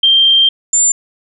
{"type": "tone pair in turn", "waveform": "sine", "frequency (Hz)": [3168, 7201], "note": ["G7", "A8"], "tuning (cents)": [18, 39], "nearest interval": "octave + major second", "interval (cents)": 1421, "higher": "second", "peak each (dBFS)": [-6, -8], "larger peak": "first", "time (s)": [[0.03, 0.49], [0.73, 0.92]], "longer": "first", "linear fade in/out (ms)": 5, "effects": []}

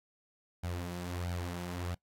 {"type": "tone with flanger", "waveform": "sawtooth", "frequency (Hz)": 88.1, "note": "F2", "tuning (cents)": 16, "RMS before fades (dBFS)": -38, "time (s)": [0.63, 1.95], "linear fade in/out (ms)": 10, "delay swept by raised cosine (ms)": [1.3, 5.5], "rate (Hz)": 1.5, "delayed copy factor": 0.55, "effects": ["noise-tail reverb RT60 0.1 s tail -21 dB re dry", "AAC 48 kbps"]}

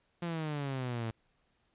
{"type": "exponential sweep", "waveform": "sawtooth", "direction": "down", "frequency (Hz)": [174.61, 110.4], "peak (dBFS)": -30, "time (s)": [0.22, 1.11], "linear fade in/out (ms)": 5, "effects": ["pink hiss -74 dBFS RMS until 1.74 s", "resampled to 8000 Hz"]}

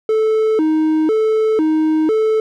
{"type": "tone with vibrato", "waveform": "triangle", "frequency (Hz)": 370, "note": "F#4", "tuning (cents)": 0, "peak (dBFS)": -10, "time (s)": [0.09, 2.4], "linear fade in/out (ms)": 2, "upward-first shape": "square", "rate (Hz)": 1, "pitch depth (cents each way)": 290, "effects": []}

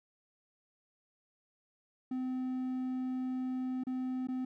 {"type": "tone with dropouts", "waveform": "triangle", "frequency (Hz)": 256.4, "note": "C4", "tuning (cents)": -35, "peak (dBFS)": -31, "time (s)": [2.11, 4.45], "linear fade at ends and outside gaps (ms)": 5, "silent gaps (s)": [[3.837, 3.868], [4.272, 4.285]], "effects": []}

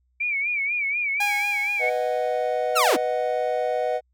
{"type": "tone with vibrato", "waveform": "sine", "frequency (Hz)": 2316, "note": "D7", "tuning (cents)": -25, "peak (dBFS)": -22, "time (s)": [0.2, 1.9], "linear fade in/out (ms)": 10, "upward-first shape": "sine", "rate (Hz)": 4.1, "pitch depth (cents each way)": 100}
{"type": "tone with exponential decay", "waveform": "sawtooth", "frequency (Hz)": 820, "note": "G#5", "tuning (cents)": -22, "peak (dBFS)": -19, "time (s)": [1.2, 2.86], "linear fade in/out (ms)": 5, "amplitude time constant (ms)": 360}
{"type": "chord", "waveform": "triangle", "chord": "B major", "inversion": "none", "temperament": "equal", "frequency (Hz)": [493.9, 622.3, 740], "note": ["B4", "D#5", "F#5"], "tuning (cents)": [0, 0, 0], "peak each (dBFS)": [-24, -24, -25], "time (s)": [1.79, 4.01], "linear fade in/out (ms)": 50}
{"type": "linear sweep", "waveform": "sawtooth", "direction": "down", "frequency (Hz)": [1461, 199.2], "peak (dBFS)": -14, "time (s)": [2.75, 2.97], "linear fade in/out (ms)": 20}
{"effects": ["added 62 Hz sine -64 dBFS peak until 4.13 s"]}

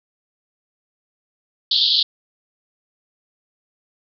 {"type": "band-pass noise", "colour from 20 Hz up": "pink", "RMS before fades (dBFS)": -17, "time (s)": [1.71, 2.03], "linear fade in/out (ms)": 5, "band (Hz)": [3200, 4700], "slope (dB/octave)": 96, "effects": []}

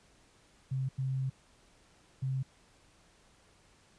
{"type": "tone bursts at uneven times", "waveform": "sine", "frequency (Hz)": 132.4, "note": "C3", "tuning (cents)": 21, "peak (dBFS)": -30, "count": 3, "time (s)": [[0.71, 0.89], [0.98, 1.3], [2.22, 2.43]], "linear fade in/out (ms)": 10, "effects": ["pink hiss -64 dBFS RMS until 3.98 s", "resampled to 22050 Hz"]}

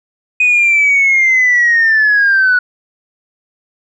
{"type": "linear sweep", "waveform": "sine", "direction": "down", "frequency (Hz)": [2500, 1463], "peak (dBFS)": -6, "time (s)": [0.4, 2.59], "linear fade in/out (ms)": 5, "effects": ["tanh soft clip ceiling -4 dBFS"]}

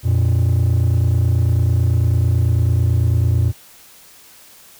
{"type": "tone pair together", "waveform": "triangle", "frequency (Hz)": [87.31, 116.39], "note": ["F2", "A#2"], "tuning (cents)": [0, -2], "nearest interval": "perfect fourth", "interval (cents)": 498, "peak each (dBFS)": -12, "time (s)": [0.03, 3.53], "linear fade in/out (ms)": 50, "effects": ["tanh soft clip ceiling -8 dBFS", "white hiss -45 dBFS RMS until 4.79 s"]}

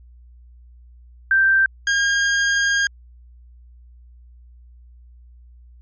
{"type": "tone pair in turn", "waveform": ["sine", "40% pulse"], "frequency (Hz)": [1568, 1618.6], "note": ["G6", "G#6"], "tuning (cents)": [0, -45], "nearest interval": "minor second", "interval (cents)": 55, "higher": "second", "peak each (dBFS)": [-12, -15], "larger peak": "first", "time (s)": [[1.31, 1.66], [1.87, 2.87]], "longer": "second", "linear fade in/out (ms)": 2, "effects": ["added 60 Hz sine -43 dBFS peak until 5.81 s", "MP3 32 kbps"]}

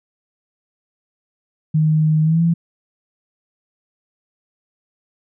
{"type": "tone with pitch glide", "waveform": "sine", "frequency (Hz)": [155.56, 167.69], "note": ["D#3", "E3"], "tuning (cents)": [0, 30], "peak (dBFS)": -12, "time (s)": [1.74, 2.54], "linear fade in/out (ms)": 10, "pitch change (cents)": 130, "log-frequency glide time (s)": [2.23, 2.42], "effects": []}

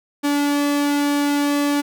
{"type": "tone with flanger", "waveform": "sawtooth", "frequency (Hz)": 288.1, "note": "D4", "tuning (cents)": -33, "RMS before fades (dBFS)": -19, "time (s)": [0.23, 1.82], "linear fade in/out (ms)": 20, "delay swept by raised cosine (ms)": [1.5, 2.13], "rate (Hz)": 1.1, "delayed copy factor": -0.5, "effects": []}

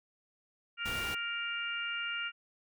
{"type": "harmonic tone", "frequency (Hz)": 467.3, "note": "A#4", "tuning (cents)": 4, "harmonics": [3, 4, 5, 6], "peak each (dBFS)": [-37, -46, -41, -38], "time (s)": [0.77, 2.32], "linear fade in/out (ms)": 50}
{"type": "noise", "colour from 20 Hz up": "pink", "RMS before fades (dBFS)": -41, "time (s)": [0.85, 1.15], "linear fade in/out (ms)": 10}
{"effects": []}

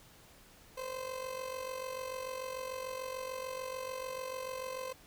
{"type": "tone with amplitude modulation", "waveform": "30% pulse", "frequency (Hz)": 518, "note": "C5", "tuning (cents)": -17, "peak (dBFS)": -33, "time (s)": [0.77, 4.93], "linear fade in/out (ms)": 10, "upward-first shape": "sine", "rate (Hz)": 46.8, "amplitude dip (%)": 65, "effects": ["pink hiss -59 dBFS RMS until 5.06 s"]}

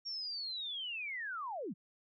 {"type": "linear sweep", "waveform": "sine", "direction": "down", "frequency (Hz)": [5588, 138.5], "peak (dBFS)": -38, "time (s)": [0.05, 1.74], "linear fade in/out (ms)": 20, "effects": []}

